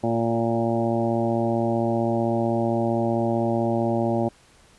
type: harmonic tone with a mistuned harmonic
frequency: 115.6 Hz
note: A#2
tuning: 14 cents flat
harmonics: 1 / 2 / 3 / 4 / 5 / 6 / 7 / 8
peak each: -28 / -25 / -26 / -37 / -27 / -31 / -31 / -40 dBFS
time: 0.03-4.29 s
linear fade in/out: 10 ms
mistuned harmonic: 4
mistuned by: -17 cents
effects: pink hiss -55 dBFS RMS until 4.78 s + resampled to 24000 Hz